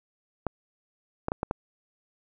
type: clicks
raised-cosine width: 1 ms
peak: -13 dBFS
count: 5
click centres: 0.467 / 1.284 / 1.319 / 1.431 / 1.511 s
effects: none